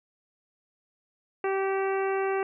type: harmonic tone with a mistuned harmonic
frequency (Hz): 387.6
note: G4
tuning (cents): -20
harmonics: 1 / 2 / 3 / 4 / 5 / 6 / 7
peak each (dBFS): -26 / -32 / -36 / -38 / -40 / -42 / -43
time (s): 1.44-2.43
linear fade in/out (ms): 2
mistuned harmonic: 6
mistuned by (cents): -22
effects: none